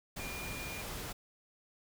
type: tone in noise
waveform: sine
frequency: 2411 Hz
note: D7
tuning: 45 cents sharp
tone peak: -44 dBFS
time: 0.19-0.82 s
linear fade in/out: 10 ms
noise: pink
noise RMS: -42 dBFS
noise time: 0.16-1.13 s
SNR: -5 dB
effects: none